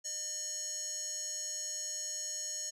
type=tone with band-pass filter; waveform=square; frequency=605 Hz; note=D#5; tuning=49 cents flat; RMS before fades=-39 dBFS; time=0.04-2.71 s; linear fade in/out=20 ms; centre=6500 Hz; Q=8.6; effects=none